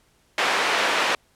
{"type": "band-pass noise", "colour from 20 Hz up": "white", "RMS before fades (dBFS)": -22, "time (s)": [0.38, 1.15], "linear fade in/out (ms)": 2, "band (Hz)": [410, 2300], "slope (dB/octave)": 12, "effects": ["pink hiss -62 dBFS RMS until 1.35 s", "low-pass 12000 Hz 12 dB/octave"]}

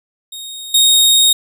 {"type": "tone with level steps", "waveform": "sawtooth", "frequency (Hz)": 3729, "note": "A#7", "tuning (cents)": 0, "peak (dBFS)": [-24, -5], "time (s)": [0.32, 1.33], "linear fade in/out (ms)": 5, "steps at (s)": 0.74, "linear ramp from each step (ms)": 5, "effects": []}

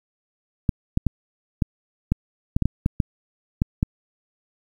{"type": "clicks", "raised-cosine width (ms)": 5, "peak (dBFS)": -6, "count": 12, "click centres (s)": [0.692, 0.974, 1.067, 1.622, 2.12, 2.565, 2.623, 2.656, 2.861, 3.002, 3.619, 3.829], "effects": ["8-bit"]}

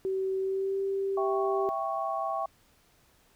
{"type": "tone with pitch glide", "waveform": "sine", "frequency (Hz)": [381.9, 390.8], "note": ["G4", "G4"], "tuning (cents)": [-45, -5], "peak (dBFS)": -27, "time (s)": [0.05, 1.69], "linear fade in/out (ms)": 0, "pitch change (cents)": 40, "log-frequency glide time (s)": [0.38, 0.8]}
{"type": "chord", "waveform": "sine", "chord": "C# diminished", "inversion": "first", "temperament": "equal", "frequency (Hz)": [659.3, 784, 1108.7], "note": ["E5", "G5", "C#6"], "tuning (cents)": [0, 0, 0], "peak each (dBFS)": -33, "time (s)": [1.17, 2.46], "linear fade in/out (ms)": 5}
{"effects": ["pink hiss -64 dBFS RMS until 3.35 s"]}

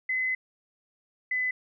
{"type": "tone pair in turn", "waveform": "sine", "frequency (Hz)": [2032, 2010], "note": ["B6", "B6"], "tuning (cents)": [49, 30], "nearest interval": "unison", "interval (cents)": 19, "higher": "first", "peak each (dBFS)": -25, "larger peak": "neither", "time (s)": [[0.09, 0.35], [1.31, 1.51]], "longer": "first", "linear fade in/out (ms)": 5, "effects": []}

